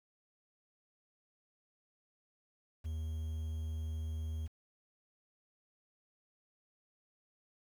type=tone with vibrato; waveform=triangle; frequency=79 Hz; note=D#2; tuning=27 cents sharp; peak=-34 dBFS; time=2.84-4.48 s; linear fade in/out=20 ms; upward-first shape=square; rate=20 Hz; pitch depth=12 cents each way; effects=10-bit